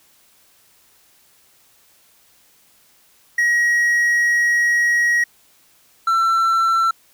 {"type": "tone pair in turn", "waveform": "triangle", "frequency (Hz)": [1900, 1343.5], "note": ["A#6", "E6"], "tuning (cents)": [33, 33], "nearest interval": "tritone", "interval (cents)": 600, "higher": "first", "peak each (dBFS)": -12, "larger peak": "neither", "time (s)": [[3.38, 5.24], [6.07, 6.91]], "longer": "first", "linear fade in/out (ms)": 5, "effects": ["white hiss -55 dBFS RMS until 7.13 s"]}